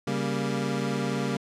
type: chord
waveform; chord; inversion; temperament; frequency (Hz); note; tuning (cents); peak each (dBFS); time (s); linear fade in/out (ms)
25% pulse; G diminished; second; equal; 138.59 / 196 / 233.1; Db3 / G3 / Bb3; 0 / 0 / 0; -27; 0.07-1.37; 5
effects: low-pass 8000 Hz 12 dB/octave